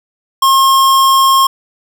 square tone, 1074 Hz, C6, 45 cents sharp, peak -7 dBFS, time 0.42-1.47 s, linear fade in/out 5 ms, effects none

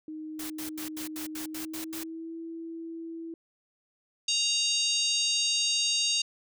sine tone with pitch glide, 311.1 to 329.6 Hz, D#4 to E4, 0 to 0 cents, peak -36 dBFS, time 0.08-3.34 s, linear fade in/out 2 ms, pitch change +100 cents, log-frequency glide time 1.38-2.36 s
white noise bursts, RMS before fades -39 dBFS, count 9, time 0.39-2.036 s, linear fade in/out 5 ms, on 110 ms, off 82 ms
harmonic tone, 932.3 Hz, A#5, in tune, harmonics 3 / 4 / 5 / 6 / 7 / 8 / 9 / 10, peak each -31 / -30 / -30 / -39 / -31 / -41 / -41 / -46 dBFS, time 4.28-6.22 s, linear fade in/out 5 ms
effects none

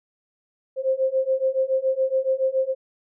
sine beating tone pair, 523.3 / 530.4 Hz, C5 / C5, 0 / +23 cents, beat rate 7.1 Hz, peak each -23 / -22 dBFS, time 0.76-2.75 s, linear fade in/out 50 ms, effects none

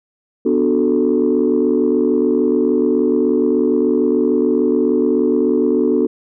sine chord, B minor seventh, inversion none, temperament equal, 246.9 / 293.7 / 370 / 440 Hz, B3 / D4 / F#4 / A4, 0 / 0 / 0 / 0 cents, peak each -17 dBFS, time 0.45-6.07 s, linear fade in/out 10 ms, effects tanh soft clip ceiling -5 dBFS

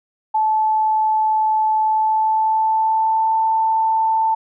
sine tone with pitch glide, 869 to 887.8 Hz, A5 to A5, -22 to +15 cents, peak -14 dBFS, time 0.34-4.35 s, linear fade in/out 10 ms, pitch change +37 cents, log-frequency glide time 1.81-3.36 s, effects none

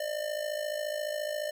square tone with amplitude modulation, 601 Hz, D5, 40 cents sharp, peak -29 dBFS, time 0-1.51 s, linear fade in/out 5 ms, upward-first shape sine, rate 54.4 Hz, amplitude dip 70%, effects none

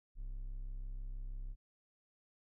triangle tone, 33.1 Hz, C1, 21 cents sharp, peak -38 dBFS, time 0.15-1.56 s, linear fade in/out 50 ms, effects none

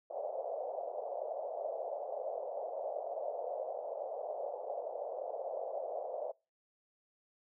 white band-pass noise, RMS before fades -40 dBFS, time 0.1-6.32 s, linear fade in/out 10 ms, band 520 to 680 Hz, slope 48 dB/octave, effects noise-tail reverb RT60 0.3 s tail -26 dB re dry

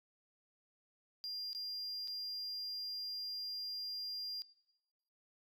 sine tone with dropouts, 4800 Hz, D8, 37 cents sharp, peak -37 dBFS, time 1.24-4.42 s, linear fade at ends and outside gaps 0 ms, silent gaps 1.531-1.549 / 2.075-2.081 s, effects noise-tail reverb RT60 1.0 s tail -22 dB re dry + tanh soft clip ceiling -39 dBFS

